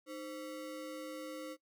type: ring-modulated tone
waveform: square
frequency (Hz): 415.3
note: G#4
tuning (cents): 0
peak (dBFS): -40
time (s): 0.06-1.57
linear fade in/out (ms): 50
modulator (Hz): 107
effects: noise-tail reverb RT60 0.1 s tail -19 dB re dry